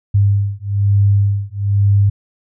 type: beating tone pair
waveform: sine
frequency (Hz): 100 / 101.1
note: G2 / G#2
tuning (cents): +35 / -46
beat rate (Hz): 1.1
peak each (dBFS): -14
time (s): 0.14-2.1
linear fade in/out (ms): 10
effects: none